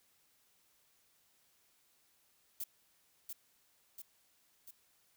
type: noise with echo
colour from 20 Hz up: violet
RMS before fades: -40 dBFS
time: 2.6-2.64 s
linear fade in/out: 5 ms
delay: 690 ms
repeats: 3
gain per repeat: -4 dB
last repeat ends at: 4.71 s
effects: white hiss -72 dBFS RMS until 5.16 s